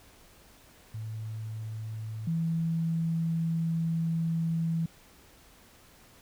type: tone pair in turn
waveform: sine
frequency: 110 / 164.51 Hz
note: A2 / E3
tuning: 0 / -3 cents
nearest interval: perfect fifth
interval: 697 cents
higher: second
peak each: -34 / -26 dBFS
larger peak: second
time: 0.94-2.27 / 2.27-4.86 s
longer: second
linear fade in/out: 5 ms
effects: pink hiss -57 dBFS RMS until 6.21 s